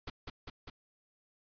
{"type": "noise with echo", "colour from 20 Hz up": "pink", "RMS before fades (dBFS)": -40, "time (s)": [0.07, 0.1], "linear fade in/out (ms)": 5, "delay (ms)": 200, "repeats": 3, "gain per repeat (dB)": -2, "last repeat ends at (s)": 0.7, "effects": ["resampled to 11025 Hz"]}